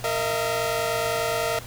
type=tone cluster; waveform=sawtooth; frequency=461.6 / 629 / 679 Hz; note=A#4 / D#5 / F5; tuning=-17 / +19 / -49 cents; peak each=-24 dBFS; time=0.04-1.59 s; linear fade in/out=2 ms; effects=added 119 Hz sine -39 dBFS peak until 1.66 s + pink hiss -41 dBFS RMS until 1.66 s